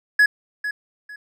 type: tone with echo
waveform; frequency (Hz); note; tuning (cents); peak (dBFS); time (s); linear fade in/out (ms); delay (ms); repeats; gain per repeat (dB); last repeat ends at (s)
triangle; 1685; G#6; +25; -9; 0.19-0.26; 5; 450; 2; -12; 1.16
effects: none